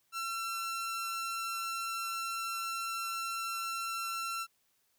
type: tone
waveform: sawtooth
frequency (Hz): 1351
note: E6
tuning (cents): +42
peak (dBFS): -31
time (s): 0.12-4.47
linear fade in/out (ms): 50
effects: white hiss -74 dBFS RMS until 4.98 s